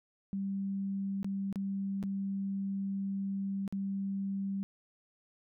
sine tone with dropouts, 196 Hz, G3, in tune, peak -32 dBFS, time 0.33-4.63 s, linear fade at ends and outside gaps 0 ms, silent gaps 1.23-1.245 / 1.527-1.558 / 2.028-2.037 / 3.678-3.725 s, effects none

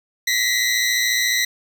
20% pulse tone pair together, 1919.8 / 2034 Hz, B6 / C7, -50 / -50 cents, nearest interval minor second, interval 100 cents, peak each -15 dBFS, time 0.27-1.45 s, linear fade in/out 5 ms, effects none

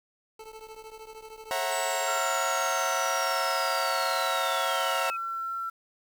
25% pulse tone with tremolo, 439.6 Hz, A4, 2 cents flat, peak -36 dBFS, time 0.39-2.18 s, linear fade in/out 5 ms, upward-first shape triangle, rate 13 Hz, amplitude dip 75%
sawtooth chord, F# dominant seventh, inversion second, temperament equal with one note detuned, 541.7 / 659.3 / 740 / 932.3 Hz, C#5 / E5 / F#5 / A#5, -40 / 0 / 0 / 0 cents, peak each -29 dBFS, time 1.51-5.1 s, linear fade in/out 0 ms
sine linear sweep, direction down, 8010 to 2501 Hz, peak -36 dBFS, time 1.71-5.17 s, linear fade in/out 10 ms
sine tone with pitch glide, 1364 to 1350.7 Hz, F6 to E6, -41 to +42 cents, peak -30 dBFS, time 2.07-5.7 s, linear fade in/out 10 ms, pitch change -17 cents, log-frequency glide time 2.81-5.13 s
effects 9-bit

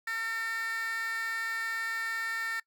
15% pulse tone with high-pass filter, 452.2 Hz, A4, 47 cents sharp, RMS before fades -34 dBFS, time 0.07-2.6 s, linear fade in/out 5 ms, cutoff 1700 Hz, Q 4.9, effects noise-tail reverb RT60 0.1 s tail -23 dB re dry

